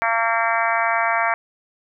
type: harmonic tone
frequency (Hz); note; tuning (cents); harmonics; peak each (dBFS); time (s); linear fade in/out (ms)
228.5; A#3; -34; 3 / 4 / 5 / 6 / 7 / 8 / 9 / 10; -23 / -24 / -25 / -26 / -26 / -27 / -28 / -28; 0.02-1.34; 0
effects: none